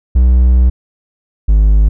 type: tone pair in turn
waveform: triangle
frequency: 62.1 / 51.81 Hz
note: B1 / G#1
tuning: +10 / -3 cents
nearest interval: minor third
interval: 313 cents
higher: first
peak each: -3 dBFS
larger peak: neither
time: 0.15-0.7 / 1.48-1.89 s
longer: first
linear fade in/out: 10 ms
effects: none